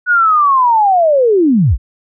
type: linear sweep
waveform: sine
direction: down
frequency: 1480 to 36.71 Hz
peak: -7 dBFS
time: 0.06-1.78 s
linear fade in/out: 50 ms
effects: none